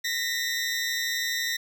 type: tone pair together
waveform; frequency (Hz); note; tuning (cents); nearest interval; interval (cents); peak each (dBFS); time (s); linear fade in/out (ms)
20% pulse; 1843.4 / 1975.5; A#6 / B6; -20 / 0; minor second; 120; -24; 0.04-1.57; 10
effects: none